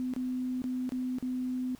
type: tone with dropouts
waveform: sine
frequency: 253.7 Hz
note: B3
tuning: 47 cents sharp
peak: -30 dBFS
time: 0-1.75 s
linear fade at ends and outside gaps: 0 ms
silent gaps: 0.137-0.163 / 0.619-0.641 / 0.892-0.921 / 1.185-1.226 s
effects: pink hiss -58 dBFS RMS until 1.79 s